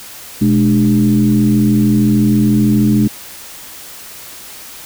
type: tone with frequency modulation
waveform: sine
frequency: 210 Hz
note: G#3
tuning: 19 cents sharp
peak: -8 dBFS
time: 0.41-3.08 s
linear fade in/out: 10 ms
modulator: 86.4 Hz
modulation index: 0.97
effects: white hiss -33 dBFS RMS until 4.85 s